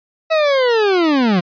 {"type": "linear sweep", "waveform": "40% pulse", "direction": "down", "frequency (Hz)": [652, 167.7], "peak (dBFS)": -11, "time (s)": [0.3, 1.41], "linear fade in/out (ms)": 20, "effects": ["resampled to 11025 Hz"]}